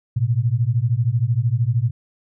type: beating tone pair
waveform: sine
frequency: 111.8 / 124.8 Hz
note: A2 / B2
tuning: +28 / +19 cents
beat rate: 13 Hz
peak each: -19 dBFS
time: 0.16-1.91 s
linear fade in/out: 10 ms
effects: none

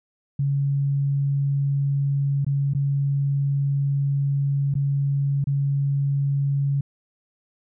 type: tone with dropouts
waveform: sine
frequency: 139.9 Hz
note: C#3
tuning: 16 cents sharp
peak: -19 dBFS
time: 0.39-6.81 s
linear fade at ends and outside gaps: 5 ms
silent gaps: 2.447-2.465 / 2.736-2.748 / 4.741-4.752 / 5.442-5.47 s
effects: none

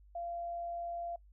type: tone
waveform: sine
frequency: 688 Hz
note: F5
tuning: 26 cents flat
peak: -37 dBFS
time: 0.15-1.16 s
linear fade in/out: 5 ms
effects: noise-tail reverb RT60 0.1 s tail -22 dB re dry + added 50 Hz sine -57 dBFS peak until 1.32 s

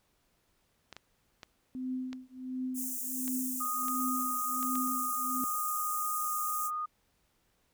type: clicks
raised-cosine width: 0.2 ms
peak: -27 dBFS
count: 8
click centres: 0.927 / 0.966 / 1.432 / 2.13 / 3.279 / 3.883 / 4.628 / 4.755 s
type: tone with tremolo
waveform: sine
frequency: 256.6 Hz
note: C4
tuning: 34 cents flat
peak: -31 dBFS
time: 1.75-5.44 s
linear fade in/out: 0 ms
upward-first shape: triangle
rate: 1.4 Hz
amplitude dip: 100%
type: high-pass noise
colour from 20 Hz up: white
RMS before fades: -37 dBFS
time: 2.74-6.71 s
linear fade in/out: 50 ms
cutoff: 6400 Hz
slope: 48 dB/octave
type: tone with pitch glide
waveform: sine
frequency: 1238 to 1230.9 Hz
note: D#6 to D#6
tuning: -9 to -19 cents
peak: -32 dBFS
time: 3.6-6.86 s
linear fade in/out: 10 ms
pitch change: -10 cents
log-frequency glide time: 4.43-4.93 s
effects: pink hiss -73 dBFS RMS until 7.73 s

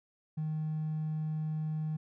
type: tone with hard clipping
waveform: triangle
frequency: 155.56 Hz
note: D#3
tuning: in tune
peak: -32 dBFS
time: 0.37-1.97 s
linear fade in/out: 10 ms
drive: 4 dB
effects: none

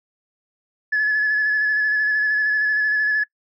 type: tone with vibrato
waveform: sine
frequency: 1712 Hz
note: A6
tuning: 48 cents flat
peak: -15 dBFS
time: 0.92-3.24 s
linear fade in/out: 10 ms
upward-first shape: square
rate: 13 Hz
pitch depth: 18 cents each way
effects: noise-tail reverb RT60 0.1 s tail -25 dB re dry + tanh soft clip ceiling -13 dBFS

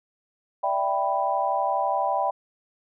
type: chord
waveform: sine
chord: E minor seventh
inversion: third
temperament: equal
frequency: 587.3 / 659.3 / 784 / 987.8 Hz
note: D5 / E5 / G5 / B5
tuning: 0 / 0 / 0 / 0 cents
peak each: -29 / -29 / -25 / -27 dBFS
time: 0.63-2.31 s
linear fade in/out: 10 ms
effects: none

